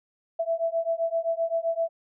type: beating tone pair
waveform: sine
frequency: 659.3 / 667 Hz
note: E5 / E5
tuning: 0 / +20 cents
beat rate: 7.7 Hz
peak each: -27 dBFS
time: 0.39-1.89 s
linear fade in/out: 10 ms
effects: none